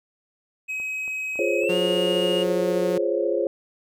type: tone with pitch glide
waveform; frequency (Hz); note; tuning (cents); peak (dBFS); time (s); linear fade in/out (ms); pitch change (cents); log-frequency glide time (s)
triangle; 2541 to 2852; D#7 to F7; +36 to +36; -25; 0.68-2.44; 20; +200; 1.6-1.76
type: click train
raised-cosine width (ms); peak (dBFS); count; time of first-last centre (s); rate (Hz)
1; -32; 8; 0.8-2.75; 3.59
type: chord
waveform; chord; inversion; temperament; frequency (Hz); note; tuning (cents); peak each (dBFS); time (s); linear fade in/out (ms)
sine; Db major seventh; first; just; 346.5 / 415.8 / 519.7 / 554.4; F4 / Ab4 / C5 / Db5; -14 / +2 / -12 / 0; -26; 1.39-3.47; 2
type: tone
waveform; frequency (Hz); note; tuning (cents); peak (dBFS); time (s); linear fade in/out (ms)
sawtooth; 180.9; F#3; -39; -24; 1.69-2.98; 5
effects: none